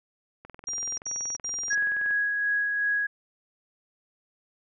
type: click train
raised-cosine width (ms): 0.5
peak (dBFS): -29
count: 36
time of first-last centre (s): 0.45-2.109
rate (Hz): 21.1
type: tone bursts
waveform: sine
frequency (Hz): 5700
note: F8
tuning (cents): +34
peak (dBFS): -29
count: 3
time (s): 0.67-1.75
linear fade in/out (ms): 5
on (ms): 310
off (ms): 75
type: tone with tremolo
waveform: sine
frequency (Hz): 1661.2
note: G#6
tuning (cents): 0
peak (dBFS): -22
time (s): 1.7-3.07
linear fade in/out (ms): 10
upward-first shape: sine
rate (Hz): 2.7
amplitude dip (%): 30
effects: none